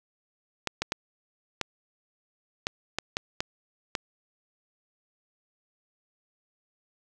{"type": "clicks", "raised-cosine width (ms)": 0.2, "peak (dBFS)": -10, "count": 9, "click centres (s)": [0.673, 0.82, 0.921, 1.613, 2.669, 2.986, 3.169, 3.405, 3.952], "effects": []}